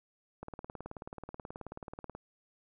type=click train; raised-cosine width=1 ms; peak=-28 dBFS; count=33; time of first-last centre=0.43-2.15 s; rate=18.6 Hz; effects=none